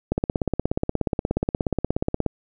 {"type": "click train", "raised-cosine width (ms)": 2, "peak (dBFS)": -8, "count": 37, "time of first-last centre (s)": [0.12, 2.263], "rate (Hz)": 16.8, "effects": []}